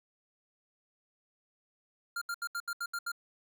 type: tone bursts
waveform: square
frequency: 1396.9 Hz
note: F6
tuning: in tune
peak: -34 dBFS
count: 8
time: 2.16-3.118 s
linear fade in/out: 5 ms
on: 55 ms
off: 74 ms
effects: none